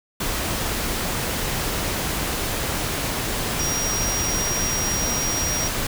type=tone in noise; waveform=sine; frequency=5700 Hz; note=F8; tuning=34 cents sharp; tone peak=-24 dBFS; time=3.59-5.68 s; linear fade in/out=5 ms; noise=pink; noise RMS=-25 dBFS; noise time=0.2-5.87 s; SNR=-2 dB; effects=none